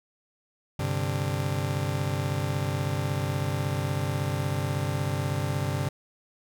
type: chord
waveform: 40% pulse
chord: G suspended fourth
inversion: none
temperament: just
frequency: 98 / 130.67 / 147 Hz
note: G2 / C3 / D3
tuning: 0 / -2 / +2 cents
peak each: -30 dBFS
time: 0.79-5.89 s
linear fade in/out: 5 ms
effects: none